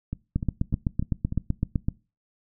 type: two click trains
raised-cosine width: 5 ms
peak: -11 / -17 dBFS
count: 13 / 5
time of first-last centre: 0.36-1.885 / 0.13-1.324 s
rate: 7.87 / 3.35 Hz
effects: noise-tail reverb RT60 0.3 s tail -22 dB re dry